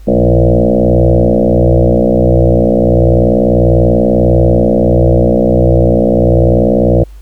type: tone with frequency modulation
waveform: sine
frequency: 211.8 Hz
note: G#3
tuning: 34 cents sharp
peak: -5 dBFS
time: 0.07-7.04 s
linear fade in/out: 10 ms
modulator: 60.3 Hz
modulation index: 6.6
effects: added 50 Hz sine -29 dBFS peak until 7.21 s + pink hiss -49 dBFS RMS until 7.21 s